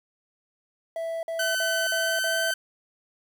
triangle tone bursts, 659.3 Hz, E5, in tune, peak -26 dBFS, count 5, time 0.96-2.51 s, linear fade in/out 2 ms, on 270 ms, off 50 ms
sawtooth tone with pitch glide, 1520 to 1536.8 Hz, F#6 to G6, +46 to -35 cents, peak -21 dBFS, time 1.39-2.54 s, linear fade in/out 5 ms, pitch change +19 cents, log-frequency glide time 1.78-2.4 s
effects 9-bit

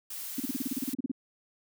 blue noise, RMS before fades -39 dBFS, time 0.1-0.94 s, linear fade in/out 5 ms
sine tone bursts, 261.6 Hz, C4, in tune, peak -27 dBFS, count 14, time 0.38-1.116 s, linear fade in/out 5 ms, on 21 ms, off 34 ms
effects none

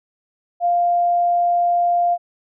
sine tone, 698.5 Hz, F5, in tune, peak -14 dBFS, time 0.6-2.18 s, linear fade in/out 50 ms, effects none

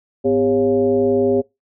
sine tone with frequency modulation, 401.3 Hz, G4, 41 cents sharp, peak -13 dBFS, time 0.24-1.42 s, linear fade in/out 20 ms, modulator 149 Hz, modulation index 1.1, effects noise-tail reverb RT60 0.2 s tail -23 dB re dry

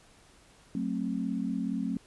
sine chord, F# diminished, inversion none, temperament just, 185 / 222 / 266.4 Hz, F#3 / A3 / C4, 0 / +16 / +31 cents, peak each -34 / -33 / -33 dBFS, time 0.75-1.97 s, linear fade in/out 2 ms, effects pink hiss -59 dBFS RMS until 2.06 s + resampled to 24000 Hz

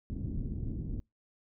pink low-pass noise, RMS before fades -36 dBFS, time 0.1-1 s, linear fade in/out 0 ms, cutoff 280 Hz, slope 24 dB/octave, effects noise-tail reverb RT60 0.2 s tail -25 dB re dry

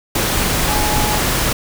sine tone in noise, 842 Hz, G#5, 24 cents sharp, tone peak -21 dBFS, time 0.68-1.18 s, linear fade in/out 5 ms, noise pink, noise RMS -17 dBFS, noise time 0.15-1.53 s, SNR -7 dB, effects none

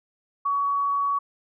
sine tone, 1127 Hz, C#6, 28 cents sharp, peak -21 dBFS, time 0.45-1.19 s, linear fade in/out 10 ms, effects none

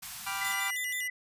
white band-stop noise, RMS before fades -41 dBFS, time 0.02-0.55 s, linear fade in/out 10 ms, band 230 to 700 Hz, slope 96 dB/octave
25% pulse chord, G dominant seventh, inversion none, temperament equal, 784 / 987.8 / 1174.7 / 1396.9 Hz, G5 / B5 / D6 / F6, 0 / 0 / 0 / 0 cents, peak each -35 dBFS, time 0.26-0.71 s, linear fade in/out 10 ms
sine tone, 2000 Hz, B6, 21 cents sharp, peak -32 dBFS, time 0.41-1.1 s, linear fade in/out 5 ms
10% pulse tone with vibrato, 3200 Hz, G7, 35 cents sharp, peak -29 dBFS, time 0.44-1.08 s, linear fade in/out 10 ms, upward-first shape square, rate 6.2 Hz, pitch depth 180 cents each way
effects resampled to 32000 Hz

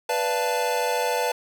square chord, B half-diminished seventh, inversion none, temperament equal with one note detuned, 493.9 / 587.3 / 688 / 880 Hz, B4 / D5 / F5 / A5, 0 / 0 / -26 / 0 cents, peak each -27 / -31 / -31 / -27 dBFS, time 0.09-1.32 s, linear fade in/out 5 ms, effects none

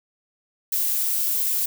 violet noise, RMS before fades -23 dBFS, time 0.72-1.66 s, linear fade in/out 5 ms, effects none

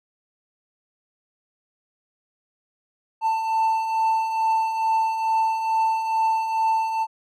triangle beating tone pair, 888 / 890.3 Hz, A5 / A5, +16 / +20 cents, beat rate 2.3 Hz, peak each -27 / -18 dBFS, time 3.21-7.07 s, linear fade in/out 50 ms, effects none

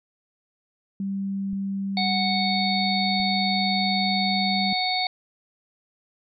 sine tone, 196 Hz, G3, in tune, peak -25 dBFS, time 1-4.73 s, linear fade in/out 2 ms
clicks, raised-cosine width 5 ms, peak -30 dBFS, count 2, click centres 1.531 / 3.201 s
harmonic tone, 740 Hz, F#5, in tune, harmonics 1 / 3 / 5 / 6, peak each -26 / -29 / -29 / -27 dBFS, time 1.97-5.07 s, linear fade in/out 2 ms
effects none

